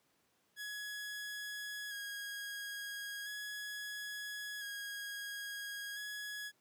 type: tone with vibrato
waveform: sawtooth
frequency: 1661.2 Hz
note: G#6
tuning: in tune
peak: -38 dBFS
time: 0.56-6.52 s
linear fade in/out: 50 ms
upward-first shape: square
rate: 0.37 Hz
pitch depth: 19 cents each way
effects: pink hiss -75 dBFS RMS until 6.6 s + high-pass 150 Hz 12 dB/octave